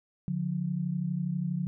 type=tone pair together; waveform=sine; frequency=146.47 / 178.8 Hz; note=D3 / F3; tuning=-4 / +41 cents; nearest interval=minor third; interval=345 cents; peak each=-32 / -30 dBFS; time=0.28-1.67 s; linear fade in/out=0 ms; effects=none